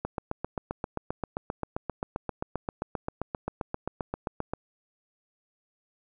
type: click train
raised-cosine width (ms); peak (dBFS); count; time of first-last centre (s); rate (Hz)
1; -16; 35; 0.05-4.535; 7.58
effects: none